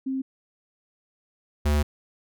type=tone pair in turn; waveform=sine / square; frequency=265.3 / 74.04 Hz; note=C4 / D2; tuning=+24 / +15 cents; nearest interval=octave + minor seventh; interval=2209 cents; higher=first; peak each=-25 / -20 dBFS; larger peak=second; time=0.06-0.22 / 1.65-1.83 s; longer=second; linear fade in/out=10 ms; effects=none